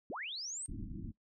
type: linear sweep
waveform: sine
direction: up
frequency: 168.2 to 8650 Hz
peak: -39 dBFS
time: 0.1-0.66 s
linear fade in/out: 0 ms
type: low-pass noise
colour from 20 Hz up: pink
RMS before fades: -43 dBFS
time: 0.68-1.12 s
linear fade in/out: 10 ms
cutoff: 330 Hz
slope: 96 dB/octave
effects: noise-tail reverb RT60 0.1 s tail -20 dB re dry